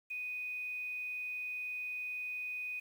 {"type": "tone with quantisation", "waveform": "sine", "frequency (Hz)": 2489, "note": "D#7", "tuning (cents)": 0, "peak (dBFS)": -37, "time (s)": [0.1, 2.8], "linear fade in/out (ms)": 10, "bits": 10, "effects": []}